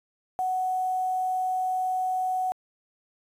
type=tone with quantisation; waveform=sine; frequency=743 Hz; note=F#5; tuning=7 cents sharp; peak=-24 dBFS; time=0.39-2.52 s; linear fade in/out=0 ms; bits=8; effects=resampled to 32000 Hz